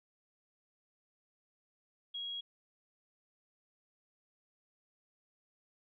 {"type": "tone", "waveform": "sine", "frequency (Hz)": 3300, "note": "G#7", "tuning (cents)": -12, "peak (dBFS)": -38, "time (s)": [2.14, 2.41], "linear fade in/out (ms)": 10, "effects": []}